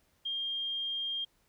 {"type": "tone", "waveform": "sine", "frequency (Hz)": 3210, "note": "G7", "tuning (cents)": 40, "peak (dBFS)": -32, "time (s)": [0.25, 1.25], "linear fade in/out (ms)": 10, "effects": ["pink hiss -71 dBFS RMS until 1.48 s"]}